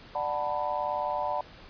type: chord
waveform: sine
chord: B minor seventh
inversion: first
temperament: just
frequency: 592.7 / 740.8 / 889 / 987.8 Hz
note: D5 / F#5 / A5 / B5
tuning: +16 / +2 / +18 / 0 cents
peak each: -33 dBFS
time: 0.15-1.41 s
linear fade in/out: 2 ms
effects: pink hiss -50 dBFS RMS until 1.69 s + resampled to 11025 Hz